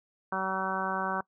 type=harmonic tone; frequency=190 Hz; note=F#3; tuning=46 cents sharp; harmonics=1 / 2 / 3 / 4 / 5 / 6 / 7 / 8; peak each=-38 / -40 / -39 / -36 / -34 / -35 / -38 / -36 dBFS; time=0.32-1.21 s; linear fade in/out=5 ms; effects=noise-tail reverb RT60 0.1 s tail -22 dB re dry